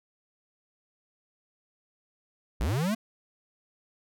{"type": "linear sweep", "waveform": "square", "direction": "up", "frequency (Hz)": [43.1, 231.2], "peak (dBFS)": -26, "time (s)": [2.6, 2.95], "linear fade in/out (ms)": 10, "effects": []}